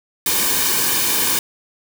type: noise with comb filter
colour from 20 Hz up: white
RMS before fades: -18 dBFS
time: 0.26-1.39 s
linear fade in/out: 2 ms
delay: 1.5 ms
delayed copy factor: -0.65
effects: none